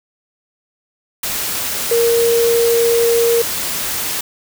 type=tone in noise; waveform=sine; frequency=466.2 Hz; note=A#4; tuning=in tune; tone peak=-11 dBFS; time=1.91-3.42 s; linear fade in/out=5 ms; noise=white; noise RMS=-21 dBFS; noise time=1.23-4.21 s; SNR=+7 dB; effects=none